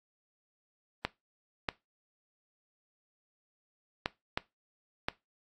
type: clicks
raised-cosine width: 0.3 ms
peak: -13 dBFS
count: 5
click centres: 1.05 / 1.688 / 4.059 / 4.375 / 5.085 s
effects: noise-tail reverb RT60 0.2 s tail -19 dB re dry + AAC 48 kbps